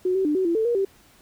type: tone with pitch steps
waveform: sine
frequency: 367.1 / 382.2 / 298.6 / 376.4 / 338 / 442.3 / 475.1 / 389.8 Hz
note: F#4 / G4 / D4 / F#4 / E4 / A4 / A#4 / G4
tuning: -14 / -44 / +29 / +30 / +43 / +9 / +33 / -10 cents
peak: -19 dBFS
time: 0.05-0.85 s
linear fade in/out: 5 ms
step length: 100 ms
effects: pink hiss -55 dBFS RMS until 1.21 s